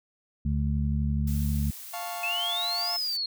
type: harmonic tone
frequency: 72.1 Hz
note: D2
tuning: 31 cents flat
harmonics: 1 / 2 / 3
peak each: -26 / -29 / -31 dBFS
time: 0.45-1.71 s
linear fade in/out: 5 ms
type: noise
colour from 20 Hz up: blue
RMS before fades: -42 dBFS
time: 1.27-3.17 s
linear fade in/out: 5 ms
type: chord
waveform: 40% pulse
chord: F augmented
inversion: none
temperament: equal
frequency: 698.5 / 880 / 1108.7 Hz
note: F5 / A5 / C#6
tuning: 0 / 0 / 0 cents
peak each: -34 / -40 / -40 dBFS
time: 1.93-2.97 s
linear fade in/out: 10 ms
type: exponential two-way sweep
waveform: sine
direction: up then down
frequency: 2562 to 5274 to 4220 Hz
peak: -27 dBFS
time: 2.23-3.26 s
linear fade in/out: 5 ms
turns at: 2.94 s
effects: none